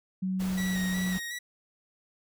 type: tone with pitch glide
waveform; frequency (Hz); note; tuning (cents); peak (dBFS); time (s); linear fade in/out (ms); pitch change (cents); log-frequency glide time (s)
sine; 187.4 to 183.86; F#3 to F#3; +22 to -11; -27; 0.22-1.18; 10; -33; 0.44-0.95
type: noise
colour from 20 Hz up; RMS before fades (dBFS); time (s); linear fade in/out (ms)
pink; -41; 0.39-1.2; 20
type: tone with vibrato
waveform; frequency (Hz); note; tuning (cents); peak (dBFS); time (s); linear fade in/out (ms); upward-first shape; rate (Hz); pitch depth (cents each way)
sawtooth; 1911; A#6; +43; -31; 0.57-1.39; 10; square; 2.7; 30
effects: none